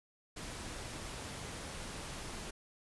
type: noise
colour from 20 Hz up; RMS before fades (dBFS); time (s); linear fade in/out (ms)
pink; -44; 0.36-2.51; 10
effects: resampled to 24000 Hz